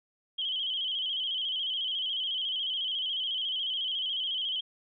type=tone with vibrato; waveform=sine; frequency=3136 Hz; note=G7; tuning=in tune; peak=-29 dBFS; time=0.38-4.61 s; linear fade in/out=10 ms; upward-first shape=square; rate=14 Hz; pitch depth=57 cents each way; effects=none